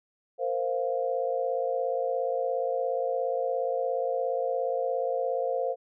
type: chord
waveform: sine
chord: Bb suspended second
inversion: none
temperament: equal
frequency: 466.2 / 523.3 / 698.5 Hz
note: Bb4 / C5 / F5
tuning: 0 / 0 / 0 cents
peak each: -32 / -28 / -32 dBFS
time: 0.38-5.76 s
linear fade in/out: 50 ms
effects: none